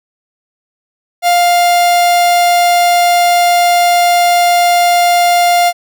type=tone; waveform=45% pulse; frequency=701 Hz; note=F5; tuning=6 cents sharp; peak=-7 dBFS; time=1.22-5.73 s; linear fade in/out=50 ms; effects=none